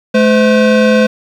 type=tone pair together; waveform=square; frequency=214.8 / 511 Hz; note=A3 / C5; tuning=-41 / -41 cents; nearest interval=octave + minor third; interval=1500 cents; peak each=-10 dBFS; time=0.14-1.07 s; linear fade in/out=10 ms; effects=low-pass 4000 Hz 12 dB/octave + 7-bit